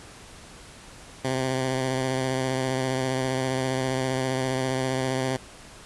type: tone with vibrato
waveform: 10% pulse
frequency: 130.6 Hz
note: C3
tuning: 3 cents flat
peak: -16 dBFS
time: 1.24-5.37 s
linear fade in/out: 10 ms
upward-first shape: sine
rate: 15 Hz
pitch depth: 25 cents each way
effects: pink hiss -46 dBFS RMS until 5.85 s + resampled to 24000 Hz